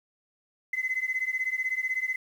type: beating tone pair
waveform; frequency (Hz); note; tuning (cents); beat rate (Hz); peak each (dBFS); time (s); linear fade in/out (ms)
sine; 2032 / 2048; B6 / C7; +49 / -38; 16; -29; 0.73-2.16; 5
effects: tanh soft clip ceiling -20 dBFS + 9-bit